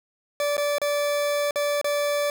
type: tone with dropouts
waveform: 40% pulse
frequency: 581 Hz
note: D5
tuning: 19 cents flat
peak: -21 dBFS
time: 0.4-2.3 s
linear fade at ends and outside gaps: 1 ms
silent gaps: 0.568-0.579 / 0.783-0.816 / 1.509-1.558 / 1.814-1.844 s
effects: none